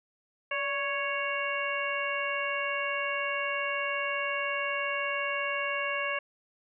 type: harmonic tone with a mistuned harmonic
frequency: 554.4 Hz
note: C#5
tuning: in tune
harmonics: 1 / 2 / 3 / 4 / 5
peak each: -35 / -35 / -35 / -35 / -35 dBFS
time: 0.51-6.19 s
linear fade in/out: 5 ms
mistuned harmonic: 1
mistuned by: +66 cents
effects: none